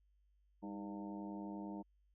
harmonic tone with a mistuned harmonic, 100 Hz, G2, 35 cents sharp, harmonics 2 / 3 / 4 / 5 / 6 / 7 / 8 / 9, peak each -46 / -47 / -58 / -59 / -57 / -57 / -62 / -54 dBFS, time 0.62-1.83 s, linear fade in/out 20 ms, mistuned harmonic 3, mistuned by +64 cents, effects added 50 Hz sine -70 dBFS peak until 2.14 s

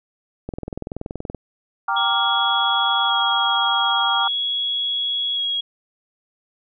click train, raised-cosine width 2 ms, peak -15 dBFS, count 19, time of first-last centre 0.49-1.347 s, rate 21 Hz
sine chord, G minor seventh, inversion none, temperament equal, 784 / 932.3 / 1174.7 / 1396.9 Hz, G5 / Bb5 / D6 / F6, 0 / 0 / 0 / 0 cents, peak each -24 dBFS, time 1.88-4.28 s, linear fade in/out 5 ms
sine tone with vibrato, 3322 Hz, G#7, in tune, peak -20 dBFS, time 1.96-5.61 s, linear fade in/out 10 ms, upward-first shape square, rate 0.44 Hz, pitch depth 10 cents each way
effects none

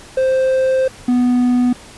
triangle tone pair in turn, 523.3 / 247 Hz, C5 / B3, 0 / 0 cents, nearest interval octave + minor second, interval 1300 cents, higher first, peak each -10 / -9 dBFS, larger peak second, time 0.17-0.88 / 1.08-1.73 s, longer first, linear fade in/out 5 ms, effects pink hiss -39 dBFS RMS until 1.97 s + resampled to 24000 Hz

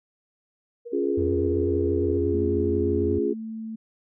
sine tone with tremolo, 473.6 Hz, A#4, 27 cents sharp, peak -32 dBFS, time 0.85-2.19 s, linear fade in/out 20 ms, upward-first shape sine, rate 17 Hz, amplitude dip 55%
sine chord, Db major, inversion none, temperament equal, 277.2 / 349.2 / 415.3 Hz, Db4 / F4 / Ab4, 0 / 0 / 0 cents, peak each -28 / -26 / -25 dBFS, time 0.92-3.34 s, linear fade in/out 20 ms
triangle tone with vibrato, 87.2 Hz, F2, 2 cents flat, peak -25 dBFS, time 1.17-3.19 s, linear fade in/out 10 ms, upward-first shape sine, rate 8.3 Hz, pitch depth 69 cents each way
sine tone, 222 Hz, A3, 16 cents sharp, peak -31 dBFS, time 2.33-3.76 s, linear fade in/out 10 ms
effects none

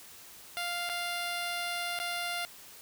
10% pulse tone with dropouts, 698.5 Hz, F5, in tune, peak -24 dBFS, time 0.57-2.45 s, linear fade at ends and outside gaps 0 ms, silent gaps 0.891-0.897 / 1.989-2 s, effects white hiss -51 dBFS RMS until 2.81 s

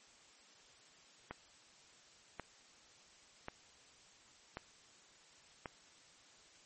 click train, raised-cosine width 0.5 ms, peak -27 dBFS, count 5, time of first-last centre 1.31-5.658 s, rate 0.92 Hz, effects white hiss -63 dBFS RMS until 6.65 s + MP3 32 kbps

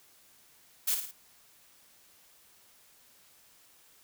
blue noise with echo, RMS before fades -28 dBFS, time 0.87-0.95 s, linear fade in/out 10 ms, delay 55 ms, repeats 3, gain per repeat -6 dB, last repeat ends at 1.115 s, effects white hiss -61 dBFS RMS until 4.03 s

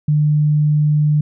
sine tone, 150 Hz, D3, 37 cents sharp, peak -11 dBFS, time 0.08-1.21 s, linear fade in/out 5 ms, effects none

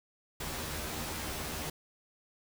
pink noise with comb filter, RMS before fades -38 dBFS, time 0.4-1.7 s, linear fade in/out 5 ms, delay 13 ms, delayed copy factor +0.95, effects none

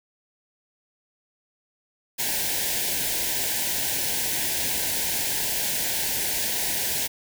white band-stop noise, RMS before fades -26 dBFS, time 2.18-7.08 s, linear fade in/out 20 ms, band 980 to 1500 Hz, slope 96 dB/octave, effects none

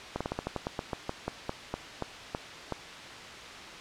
slowing click train, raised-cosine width 1 ms, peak -17 dBFS, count 17, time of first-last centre 0.16-2.723 s, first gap 46 ms, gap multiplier 1.15, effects white hiss -43 dBFS RMS until 3.8 s + low-pass 4000 Hz 12 dB/octave

